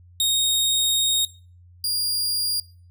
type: tone pair in turn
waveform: sawtooth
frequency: 3729 / 4818 Hz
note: A#7 / D8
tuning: 0 / +43 cents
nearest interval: major third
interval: 443 cents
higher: second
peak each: -15 / -19 dBFS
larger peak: first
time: 0.2-1.25 / 1.84-2.6 s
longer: first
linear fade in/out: 2 ms
effects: noise-tail reverb RT60 0.4 s tail -21 dB re dry + added 88 Hz sine -47 dBFS peak until 2.9 s